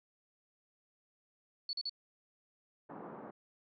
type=tone bursts; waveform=sine; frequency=4435 Hz; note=C#8; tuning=in tune; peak=-35 dBFS; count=3; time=1.69-1.895 s; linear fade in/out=2 ms; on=41 ms; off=41 ms
type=band-pass noise; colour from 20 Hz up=pink; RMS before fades=-48 dBFS; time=2.89-3.31 s; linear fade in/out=10 ms; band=180 to 1200 Hz; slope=24 dB/octave
effects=none